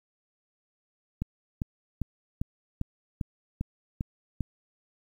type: click train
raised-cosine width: 5 ms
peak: -17 dBFS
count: 9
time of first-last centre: 1.22-4.407 s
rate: 2.51 Hz
effects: 9-bit